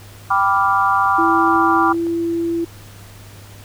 sine chord, G dominant seventh, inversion none, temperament equal, 784 / 987.8 / 1174.7 / 1396.9 Hz, G5 / B5 / D6 / F6, 0 / 0 / 0 / 0 cents, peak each -19 / -19 / -16 / -21 dBFS, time 0.3-1.93 s, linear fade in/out 10 ms
clicks, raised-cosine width 1 ms, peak -24 dBFS, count 10, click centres 1.058 / 1.194 / 1.379 / 1.479 / 1.558 / 1.622 / 1.719 / 1.766 / 1.944 / 2.068 s
sine tone with pitch glide, 331.7 to 336.1 Hz, E4 to E4, +11 to +34 cents, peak -17 dBFS, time 1.18-2.65 s, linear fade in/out 10 ms, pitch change +23 cents, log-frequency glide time 1.89-1.99 s
effects added 101 Hz sine -39 dBFS peak until 3.64 s + pink hiss -43 dBFS RMS until 3.64 s

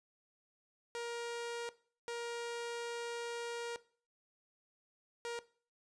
sawtooth tone bursts at uneven times, 471.4 Hz, A#4, 19 cents sharp, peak -35 dBFS, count 3, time 0.95-1.69 / 2.08-3.76 / 5.25-5.39 s, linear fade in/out 0 ms, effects noise-tail reverb RT60 0.4 s tail -18 dB re dry + resampled to 22050 Hz

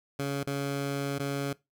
15% pulse tone with dropouts, 140 Hz, C#3, 18 cents sharp, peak -23 dBFS, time 0.19-1.53 s, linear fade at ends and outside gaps 5 ms, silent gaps 0.434-0.47 / 1.185-1.196 s, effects noise-tail reverb RT60 0.2 s tail -20 dB re dry

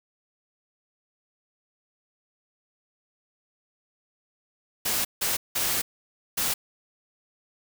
white noise bursts at uneven times, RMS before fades -26 dBFS, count 4, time 4.85-5.05 / 5.21-5.37 / 5.55-5.82 / 6.37-6.54 s, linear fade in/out 10 ms, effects none

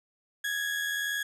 35% pulse tone pair together, 1658 / 1739 Hz, G#6 / A6, -3 / -21 cents, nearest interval minor second, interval 82 cents, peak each -28 / -36 dBFS, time 0.44-1.23 s, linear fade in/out 5 ms, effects resampled to 32000 Hz

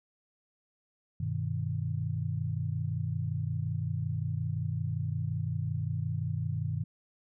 sine chord, G augmented, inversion none, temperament equal, 98 / 123.47 / 155.56 Hz, G2 / B2 / D#3, 0 / 0 / 0 cents, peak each -34 dBFS, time 1.2-6.84 s, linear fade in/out 5 ms, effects none

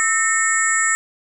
sine tone cluster, 1306 / 1825 / 2182 / 7300 / 7900 Hz, E6 / A#6 / C#7 / A#8 / B8, -17 / -37 / -28 / -37 / 0 cents, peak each -23 / -19 / -26 / -23 / -21 dBFS, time 0-0.95 s, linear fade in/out 0 ms, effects none

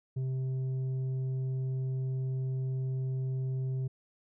sine tone with tanh clipping, 130.81 Hz, C3, in tune, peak -31 dBFS, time 0.16-3.88 s, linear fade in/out 10 ms, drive 5 dB, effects none

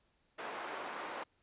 white band-pass noise, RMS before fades -43 dBFS, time 0.38-1.24 s, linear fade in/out 10 ms, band 390 to 1300 Hz, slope 12 dB/octave, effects pink hiss -75 dBFS RMS until 1.42 s + resampled to 8000 Hz

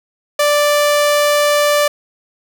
sawtooth tone, 587 Hz, D5, 1 cent flat, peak -7 dBFS, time 0.39-1.88 s, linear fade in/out 5 ms, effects none

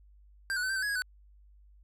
square tone with pitch steps, 1579 / 1468 / 1520 / 1571 / 1527 / 1674 / 1650 / 1499 Hz, G6 / F#6 / F#6 / G6 / G6 / G#6 / G#6 / F#6, +12 / -14 / +46 / +3 / -46 / +13 / -12 / +22 cents, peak -30 dBFS, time 0.5-1.02 s, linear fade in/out 0 ms, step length 65 ms, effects added 50 Hz sine -55 dBFS peak until 1.83 s + low-pass 12000 Hz 12 dB/octave

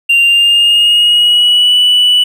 triangle tone with pitch glide, 2779 to 2961 Hz, F7 to F#7, -9 to +1 cents, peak -3 dBFS, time 0.09-2.24 s, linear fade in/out 10 ms, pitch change +110 cents, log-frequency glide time 0.2-1.75 s, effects tanh soft clip ceiling 0 dBFS

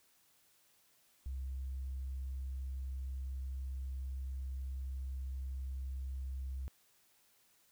triangle tone with tanh clipping, 66 Hz, C2, 16 cents sharp, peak -38 dBFS, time 1.26-6.68 s, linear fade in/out 0 ms, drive 5 dB, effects white hiss -70 dBFS RMS until 7.71 s

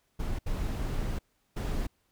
brown noise bursts at uneven times, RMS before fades -31 dBFS, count 3, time 0.19-0.39 / 0.46-1.19 / 1.56-1.87 s, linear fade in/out 10 ms, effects pink hiss -73 dBFS RMS until 2.11 s

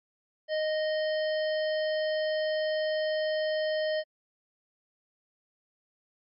harmonic tone with a mistuned harmonic, 620 Hz, D#5, 6 cents flat, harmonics 1 / 3 / 5 / 7 / 8, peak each -27 / -37 / -41 / -44 / -45 dBFS, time 0.48-4.04 s, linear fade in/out 50 ms, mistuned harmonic 8, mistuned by +46 cents, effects AAC 64 kbps

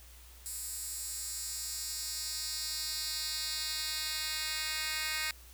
10% pulse tone with high-pass filter sweep, 311.1 Hz, D#4, in tune, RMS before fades -37 dBFS, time 0.46-5.31 s, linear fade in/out 0 ms, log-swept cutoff 8700 to 2500 Hz, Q 1.6, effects added 60 Hz sine -53 dBFS peak until 5.53 s + white hiss -57 dBFS RMS until 5.53 s

